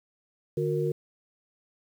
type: tone cluster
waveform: sine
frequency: 149.8 / 363.2 / 462.3 Hz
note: D3 / F#4 / A#4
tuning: +35 / -32 / -14 cents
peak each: -29 dBFS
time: 0.57-0.92 s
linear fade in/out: 5 ms
effects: 9-bit